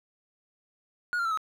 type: tone with pitch steps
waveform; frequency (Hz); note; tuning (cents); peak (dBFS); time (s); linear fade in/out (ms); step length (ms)
triangle; 1444 / 1386 / 1330.3 / 1276.8; F#6 / F6 / E6 / D#6; -43 / -14 / +15 / +44; -24; 1.13-1.374; 0; 61
effects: none